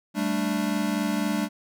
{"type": "chord", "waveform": "square", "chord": "G suspended second", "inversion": "none", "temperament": "equal", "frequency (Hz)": [196, 220, 293.7], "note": ["G3", "A3", "D4"], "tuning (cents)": [0, 0, 0], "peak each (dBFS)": -29, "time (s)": [0.14, 1.49], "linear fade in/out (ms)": 50, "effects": []}